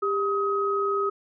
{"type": "tone pair together", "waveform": "sine", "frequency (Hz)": [398.5, 1265], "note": ["G4", "D#6"], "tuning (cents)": [28, 28], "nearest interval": "octave + minor sixth", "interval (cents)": 2000, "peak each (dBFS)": -25, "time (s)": [0.02, 1.1], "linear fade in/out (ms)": 10, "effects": []}